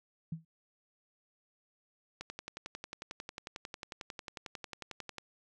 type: tone with exponential decay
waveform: sine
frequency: 162.3 Hz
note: E3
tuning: 27 cents flat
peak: -32 dBFS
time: 0.32-0.45 s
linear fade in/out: 5 ms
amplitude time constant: 28 ms
type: click train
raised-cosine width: 0.2 ms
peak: -24 dBFS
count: 34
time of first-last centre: 2.21-5.183 s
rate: 11.1 Hz
effects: none